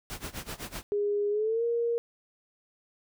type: noise with tremolo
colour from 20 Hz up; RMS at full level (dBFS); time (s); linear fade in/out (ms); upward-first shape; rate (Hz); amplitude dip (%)
pink; -36; 0.1-0.83; 0; sine; 7.9; 90
type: tone with pitch glide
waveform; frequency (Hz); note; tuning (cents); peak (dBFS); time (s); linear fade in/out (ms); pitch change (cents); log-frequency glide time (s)
sine; 410.6 to 468.9; G#4 to A#4; -20 to +10; -25; 0.92-1.98; 0; +230; 1.3-1.64
effects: none